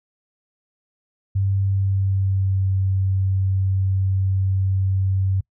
sine tone with pitch glide, 97.7 to 95.69 Hz, G2 to G2, -5 to -41 cents, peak -17 dBFS, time 1.35-5.41 s, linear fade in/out 10 ms, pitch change -36 cents, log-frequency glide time 1.63-2.69 s, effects noise-tail reverb RT60 0.1 s tail -24 dB re dry

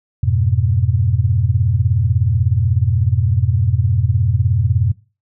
sine chord, F diminished, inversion none, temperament equal, 87.31 / 103.83 / 123.47 Hz, F2 / Ab2 / Cb3, 0 / 0 / 0 cents, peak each -17 dBFS, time 0.23-4.92 s, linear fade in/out 5 ms, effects noise-tail reverb RT60 0.3 s tail -19 dB re dry

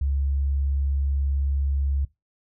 sine tone, 69.3 Hz, C#2, in tune, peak -21 dBFS, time 0.01-2.05 s, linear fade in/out 5 ms, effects noise-tail reverb RT60 0.2 s tail -20 dB re dry

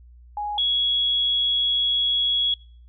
sine tone pair in turn, 830.6 / 3342 Hz, G#5 / G#7, 0 / +10 cents, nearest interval 2 octaves, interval 2410 cents, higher second, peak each -25 / -19 dBFS, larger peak second, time 0.37-0.58 / 0.58-2.54 s, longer second, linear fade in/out 2 ms, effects noise-tail reverb RT60 0.5 s tail -25 dB re dry + added 60 Hz sine -45 dBFS peak until 2.88 s

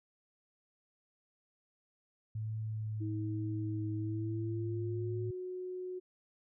sine tone with vibrato, 108.6 Hz, A2, 22 cents flat, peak -35 dBFS, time 2.35-5.31 s, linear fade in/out 5 ms, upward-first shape triangle, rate 1.1 Hz, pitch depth 18 cents each way
sine tone with pitch glide, 318.9 to 366.3 Hz, D#4 to F#4, +43 to -17 cents, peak -38 dBFS, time 3-6 s, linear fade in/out 20 ms, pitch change +240 cents, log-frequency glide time 3.96-5.27 s
effects none

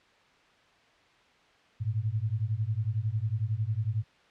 sine beating tone pair, 103.5 / 114.5 Hz, G#2 / A#2, -5 / -31 cents, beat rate 11 Hz, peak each -30 dBFS, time 1.8-4.04 s, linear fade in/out 20 ms, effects white hiss -61 dBFS RMS until 4.3 s + low-pass 3000 Hz 12 dB/octave

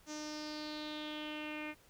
sawtooth tone with low-pass filter sweep, 303.3 Hz, D#4, 44 cents flat, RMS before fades -43 dBFS, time 0.06-1.75 s, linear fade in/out 50 ms, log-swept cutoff 6300 to 2300 Hz, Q 5.3, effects pink hiss -65 dBFS RMS until 1.89 s

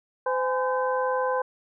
sine tone cluster, 512 / 831 / 1018 / 1540 Hz, C5 / G#5 / C6 / G6, -38 / +1 / -48 / -31 cents, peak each -25 / -31 / -28 / -34 dBFS, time 0.26-1.42 s, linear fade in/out 5 ms, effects none

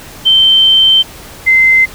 sine tone pair in turn, 3110 / 2070 Hz, G7 / C7, -14 / -19 cents, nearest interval perfect fifth, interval 705 cents, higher first, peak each -4 dBFS, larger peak neither, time 0.25-1.03 / 1.46-1.86 s, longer first, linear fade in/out 20 ms, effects pink hiss -32 dBFS RMS until 1.94 s

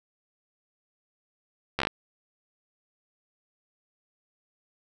slowing click train, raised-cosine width 0.3 ms, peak -10 dBFS, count 6, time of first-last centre 1.79-1.871 s, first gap 13 ms, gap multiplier 1.11, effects none

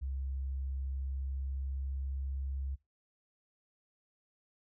sine tone with pitch glide, 67 to 67.66 Hz, C2 to C#2, +42 to -41 cents, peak -34 dBFS, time 0.01-2.76 s, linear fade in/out 20 ms, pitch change +17 cents, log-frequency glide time 0.77-2.41 s, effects noise-tail reverb RT60 0.3 s tail -26 dB re dry

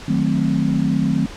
sine chord, D# diminished seventh, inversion none, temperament equal, 155.56 / 185 / 220 / 261.6 Hz, D#3 / F#3 / A3 / C4, 0 / 0 / 0 / 0 cents, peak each -21 / -21 / -21 / -21 dBFS, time 0.08-1.26 s, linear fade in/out 5 ms, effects pink hiss -36 dBFS RMS until 1.36 s + low-pass 6000 Hz 12 dB/octave

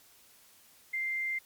sine tone, 2093 Hz, C7, in tune, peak -30 dBFS, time 0.93-1.39 s, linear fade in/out 10 ms, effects white hiss -60 dBFS RMS until 1.45 s + MP3 96 kbps

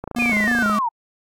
click train, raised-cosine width 1 ms, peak -15 dBFS, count 19, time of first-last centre 0.04-0.697 s, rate 27.4 Hz
square tone with vibrato, 224.1 Hz, A3, 32 cents sharp, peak -21 dBFS, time 0.16-0.79 s, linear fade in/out 5 ms, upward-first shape square, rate 3.2 Hz, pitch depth 110 cents each way
sine linear sweep, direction down, 2500 to 880 Hz, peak -18 dBFS, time 0.19-0.89 s, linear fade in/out 10 ms
effects AAC 64 kbps

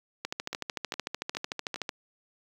two click trains, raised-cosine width 0.2 ms, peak -18 / -14 dBFS, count 4 / 23, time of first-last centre 0.53-1.76 / 0.25-1.892 s, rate 2.44 / 13.4 Hz, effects high-pass 150 Hz 12 dB/octave + 8-bit

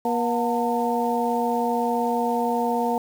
harmonic tone with a mistuned harmonic, 238.7 Hz, A#3, 41 cents sharp, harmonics 1 / 2 / 3 / 4, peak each -26 / -26 / -26 / -26 dBFS, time 0.05-2.98 s, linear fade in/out 2 ms, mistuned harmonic 4, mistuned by -94 cents, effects 7-bit

